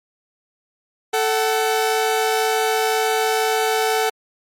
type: tone pair together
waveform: sawtooth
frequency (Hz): 440 / 754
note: A4 / F#5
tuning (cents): 0 / +32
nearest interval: major sixth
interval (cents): 932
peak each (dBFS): -15 / -17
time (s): 1.13-4.1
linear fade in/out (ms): 10
effects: MP3 64 kbps